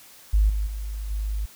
sine tone with level steps, 51.91 Hz, G#1, in tune, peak -15 / -22 / -28 / -24 dBFS, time 0.33-1.46 s, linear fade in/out 10 ms, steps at 0.49 / 0.66 / 1.1 s, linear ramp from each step 10 ms, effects white hiss -49 dBFS RMS until 1.55 s

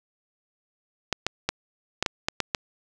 clicks, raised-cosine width 0.2 ms, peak -6 dBFS, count 8, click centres 1.127 / 1.266 / 1.49 / 2.026 / 2.062 / 2.285 / 2.403 / 2.548 s, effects none

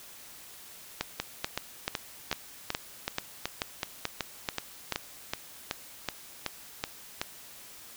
two click trains, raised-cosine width 0.2 ms, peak -12 / -11 dBFS, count 17 / 10, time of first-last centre 1.2-7.215 / 1.01-4.923 s, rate 2.66 / 2.3 Hz, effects white hiss -49 dBFS RMS until 7.96 s

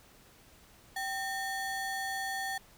square ring-modulated tone, 1298 Hz, E6, 27 cents flat, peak -31 dBFS, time 0.96-2.58 s, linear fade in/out 5 ms, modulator 523 Hz, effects pink hiss -59 dBFS RMS until 2.77 s

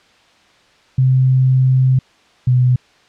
sine tone pair in turn, 130.1 / 125.67 Hz, C3 / B2, -9 / +31 cents, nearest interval minor second, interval 60 cents, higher first, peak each -9 dBFS, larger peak neither, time 0.98-1.99 / 2.47-2.76 s, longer first, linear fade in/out 5 ms, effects white hiss -51 dBFS RMS until 3.08 s + low-pass 4000 Hz 12 dB/octave

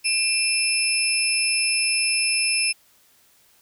sine tone cluster, 2408 / 2650 / 5240 / 10680 Hz, D7 / E7 / E8 / E9, +43 / +9 / -11 / +22 cents, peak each -27 / -25 / -23 / -25 dBFS, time 0.04-2.73 s, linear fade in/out 20 ms, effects white hiss -58 dBFS RMS until 3.61 s

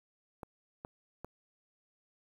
clicks, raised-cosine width 1 ms, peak -28 dBFS, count 3, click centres 0.432 / 0.849 / 1.246 s, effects 9-bit

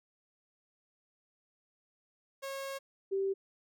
sawtooth / sine tone pair in turn, 545 / 389.3 Hz, C#5 / G4, -29 / -12 cents, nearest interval tritone, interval 583 cents, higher first, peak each -34 / -29 dBFS, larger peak second, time 2.42-2.79 / 3.11-3.34 s, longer first, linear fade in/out 20 ms, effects none

